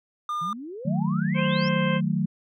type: tone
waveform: triangle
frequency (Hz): 1208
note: D6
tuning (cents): +48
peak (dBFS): -24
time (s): 0.29-0.53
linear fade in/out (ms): 2
type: exponential sweep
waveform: sine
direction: up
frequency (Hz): 155.56 to 5620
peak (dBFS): -34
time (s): 0.41-1.69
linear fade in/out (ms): 10
type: chord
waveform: sine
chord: D# diminished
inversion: none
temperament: equal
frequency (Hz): 155.56 / 185 / 220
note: D#3 / F#3 / A3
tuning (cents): 0 / 0 / 0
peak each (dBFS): -26 / -25 / -28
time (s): 0.85-2.26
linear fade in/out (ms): 10
type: harmonic tone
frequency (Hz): 523.3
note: C5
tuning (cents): 0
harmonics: 1 / 2 / 3 / 4 / 5 / 6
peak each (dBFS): -28 / -31 / -33 / -34 / -35 / -36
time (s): 1.34-2.01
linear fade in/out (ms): 50
effects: none